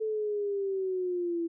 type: linear sweep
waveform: sine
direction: down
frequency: 440 to 332.1 Hz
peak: -28 dBFS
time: 0-1.48 s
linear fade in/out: 20 ms
effects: none